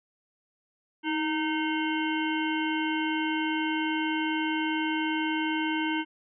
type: harmonic tone with a mistuned harmonic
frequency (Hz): 307.5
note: D#4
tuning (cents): -20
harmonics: 1 / 3 / 5 / 7 / 9 / 10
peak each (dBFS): -28 / -33 / -35 / -36 / -38 / -38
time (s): 1.03-6.05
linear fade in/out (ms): 50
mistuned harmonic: 1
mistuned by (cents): +45
effects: none